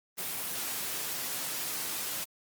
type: high-pass noise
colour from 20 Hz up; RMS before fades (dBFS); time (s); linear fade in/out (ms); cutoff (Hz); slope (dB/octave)
white; -35; 0.17-2.25; 20; 100; 24
effects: Opus 24 kbps